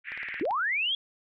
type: band-pass noise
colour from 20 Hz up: pink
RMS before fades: -37 dBFS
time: 0.04-0.44 s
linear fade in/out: 50 ms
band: 1700 to 2400 Hz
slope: 48 dB/octave
type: click train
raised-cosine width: 0.3 ms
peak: -27 dBFS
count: 8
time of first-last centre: 0.12-0.509 s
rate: 18 Hz
type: linear sweep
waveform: sine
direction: up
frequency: 260 to 3382 Hz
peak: -25 dBFS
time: 0.41-0.95 s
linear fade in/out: 2 ms
effects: none